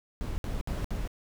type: noise bursts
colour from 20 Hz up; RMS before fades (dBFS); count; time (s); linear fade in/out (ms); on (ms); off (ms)
brown; -32; 4; 0.21-1.076; 0; 170; 62
effects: none